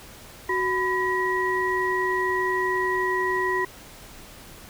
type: tone cluster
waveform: sine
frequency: 371.7 / 999 / 1910 Hz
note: F#4 / B5 / A#6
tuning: +8 / +20 / +42 cents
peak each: -26 dBFS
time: 0.49-3.65 s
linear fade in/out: 5 ms
effects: pink hiss -45 dBFS RMS until 4.69 s